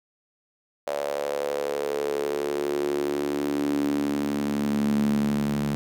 sawtooth tone with high-pass filter sweep, 72.1 Hz, D2, 31 cents flat, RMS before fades -26 dBFS, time 0.87-5.75 s, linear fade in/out 0 ms, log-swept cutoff 580 to 180 Hz, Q 6.4, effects none

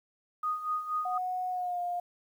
sine tone with tremolo, 1240 Hz, D#6, 6 cents flat, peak -27 dBFS, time 0.43-1.18 s, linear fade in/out 5 ms, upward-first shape sine, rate 4.2 Hz, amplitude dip 70%
sine tone with pitch glide, 734 to 706.5 Hz, F#5 to F5, -14 to +20 cents, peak -30 dBFS, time 1.05-2 s, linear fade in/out 5 ms, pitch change -66 cents, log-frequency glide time 1.5-1.8 s
effects 10-bit

